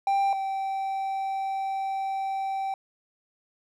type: tone pair in turn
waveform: triangle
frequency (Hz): 788 / 776.3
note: G5 / G5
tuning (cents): +9 / -17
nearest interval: unison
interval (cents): 26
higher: first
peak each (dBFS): -19 / -25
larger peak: first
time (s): 0.07-0.33 / 0.33-2.74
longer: second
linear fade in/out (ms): 2
effects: none